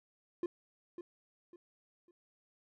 triangle tone with echo, 349.9 Hz, F4, 3 cents sharp, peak -30 dBFS, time 0.43-0.46 s, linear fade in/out 2 ms, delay 550 ms, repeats 3, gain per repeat -10 dB, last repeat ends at 2.11 s, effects none

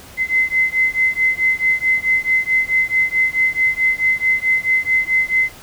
sine beating tone pair, 2052 / 2056.6 Hz, C7 / C7, -34 / -30 cents, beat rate 4.6 Hz, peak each -17 dBFS, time 0.17-5.52 s, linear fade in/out 50 ms, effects pink hiss -40 dBFS RMS until 5.62 s

